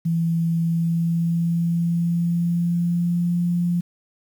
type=tone with pitch glide; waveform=sine; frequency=166.4 to 174.07 Hz; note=E3 to F3; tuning=+17 to -5 cents; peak=-18 dBFS; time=0.05-3.81 s; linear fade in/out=10 ms; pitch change=+78 cents; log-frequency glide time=0.62-3.41 s; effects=8-bit